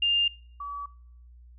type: tone pair in turn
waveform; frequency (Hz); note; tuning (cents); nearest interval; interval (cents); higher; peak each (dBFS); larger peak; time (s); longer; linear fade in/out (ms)
sine; 2805 / 1143.8; F7 / D6; +7 / -46; octave + major third; 1553; first; -21 / -33; first; 0.02-0.28 / 0.6-0.86; neither; 5
effects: noise-tail reverb RT60 0.7 s tail -24 dB re dry + added 60 Hz sine -48 dBFS peak until 1.58 s